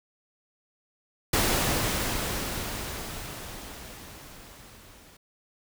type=noise with level ramp; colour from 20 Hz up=pink; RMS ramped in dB=-23 to -53 dBFS; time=1.33-5.17 s; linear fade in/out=5 ms; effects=none